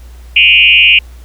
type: tone with frequency modulation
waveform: sine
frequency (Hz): 2637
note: E7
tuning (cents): 0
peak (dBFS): -3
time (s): 0.36-0.99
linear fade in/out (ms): 5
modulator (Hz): 174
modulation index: 1.8
effects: added 60 Hz sine -30 dBFS peak until 1.24 s + pink hiss -45 dBFS RMS until 1.24 s